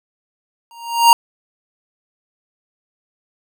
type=tone with exponential growth; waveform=square; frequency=934 Hz; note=A#5; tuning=3 cents sharp; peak=-3 dBFS; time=0.71-1.13 s; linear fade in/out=1 ms; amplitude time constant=91 ms; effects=none